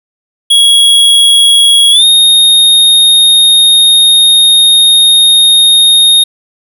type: tone with pitch glide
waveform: square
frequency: 3322 to 3707 Hz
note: G#7 to A#7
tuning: 0 to -10 cents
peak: -3 dBFS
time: 0.5-6.24 s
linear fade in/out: 10 ms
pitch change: +190 cents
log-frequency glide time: 1.91-2.05 s
effects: none